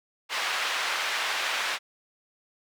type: band-pass noise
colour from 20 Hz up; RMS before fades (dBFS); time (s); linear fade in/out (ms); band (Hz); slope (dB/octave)
white; -29; 0.29-1.79; 50; 850 to 2800; 12
effects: none